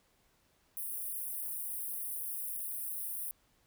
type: high-pass noise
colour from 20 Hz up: white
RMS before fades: -39 dBFS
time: 0.77-3.31 s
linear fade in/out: 0 ms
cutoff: 9100 Hz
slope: 96 dB/octave
effects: pink hiss -71 dBFS RMS until 3.66 s